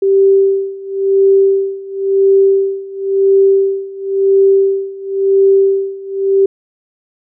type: tone with tremolo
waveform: sine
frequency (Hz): 390.4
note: G4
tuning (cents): -7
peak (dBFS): -5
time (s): 0.02-6.46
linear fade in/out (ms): 5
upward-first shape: sine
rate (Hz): 0.96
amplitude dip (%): 90
effects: none